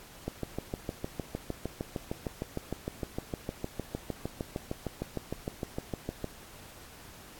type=click train; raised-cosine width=2 ms; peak=-19 dBFS; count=40; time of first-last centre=0.28-6.243 s; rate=6.54 Hz; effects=pink hiss -51 dBFS RMS until 7.39 s + AAC 64 kbps